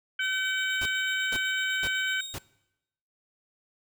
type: harmonic tone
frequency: 763 Hz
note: G5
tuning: 47 cents flat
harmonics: 2 / 3 / 4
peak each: -28 / -33 / -33 dBFS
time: 0.19-2.21 s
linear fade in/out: 5 ms
type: tone with tremolo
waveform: 30% pulse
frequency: 3729 Hz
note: A#7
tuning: in tune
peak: -32 dBFS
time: 0.2-2.36 s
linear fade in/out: 50 ms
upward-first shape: square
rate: 8 Hz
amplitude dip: 30%
type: noise bursts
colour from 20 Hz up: pink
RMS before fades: -36 dBFS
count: 4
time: 0.81-2.386 s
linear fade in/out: 5 ms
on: 49 ms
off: 460 ms
effects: noise-tail reverb RT60 0.9 s tail -22 dB re dry